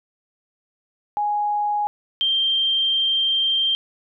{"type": "tone pair in turn", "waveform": "sine", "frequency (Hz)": [830.6, 3163], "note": ["G#5", "G7"], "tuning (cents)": [0, 15], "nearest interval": "octave + major seventh", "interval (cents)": 2315, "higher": "second", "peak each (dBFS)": [-19, -17], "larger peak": "second", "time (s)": [[1.17, 1.87], [2.21, 3.75]], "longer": "second", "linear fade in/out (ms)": 0, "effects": []}